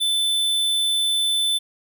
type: tone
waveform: square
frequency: 3520 Hz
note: A7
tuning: in tune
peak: -19 dBFS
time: 0-1.59 s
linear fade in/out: 20 ms
effects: none